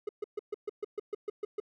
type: tone bursts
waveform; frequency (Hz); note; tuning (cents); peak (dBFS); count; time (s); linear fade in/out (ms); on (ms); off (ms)
triangle; 417.4; G#4; +9; -29; 11; 0.07-1.601; 5; 21; 130
effects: none